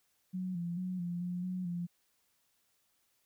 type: tone with pitch steps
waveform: sine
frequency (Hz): 184.3 / 172 / 183.5 / 174.1 / 178 / 183.3 / 173.9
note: F#3 / F3 / F#3 / F3 / F3 / F#3 / F3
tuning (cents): -7 / -26 / -14 / -5 / +33 / -16 / -7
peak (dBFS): -34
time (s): 0.33-1.87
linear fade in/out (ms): 20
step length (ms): 220
effects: white hiss -75 dBFS RMS until 3.25 s